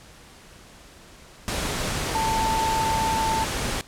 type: tone in noise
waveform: sine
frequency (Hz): 889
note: A5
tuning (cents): +18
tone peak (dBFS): -22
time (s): 2.15-3.44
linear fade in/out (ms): 0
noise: pink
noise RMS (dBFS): -27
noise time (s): 1.48-3.81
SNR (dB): +2
effects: pink hiss -48 dBFS RMS until 3.87 s + low-pass 10000 Hz 12 dB/octave